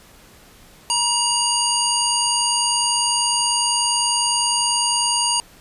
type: harmonic tone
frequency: 950 Hz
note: A#5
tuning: 33 cents sharp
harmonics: 1 / 3 / 5 / 7 / 9 / 10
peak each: -23 / -24 / -23 / -24 / -26 / -26 dBFS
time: 0.9-5.4 s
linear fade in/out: 0 ms
effects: pink hiss -48 dBFS RMS until 5.6 s + resampled to 32000 Hz